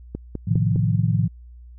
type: click train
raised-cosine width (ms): 3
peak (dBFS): -15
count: 4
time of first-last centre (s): 0.15-0.76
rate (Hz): 4.92
type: chord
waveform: sine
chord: F dominant seventh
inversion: first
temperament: equal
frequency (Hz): 110 / 130.81 / 155.56 / 174.61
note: A2 / C3 / Eb3 / F3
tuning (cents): 0 / 0 / 0 / 0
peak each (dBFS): -20 / -25 / -23 / -24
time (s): 0.47-1.28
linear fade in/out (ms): 10
effects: added 60 Hz sine -40 dBFS peak until 1.78 s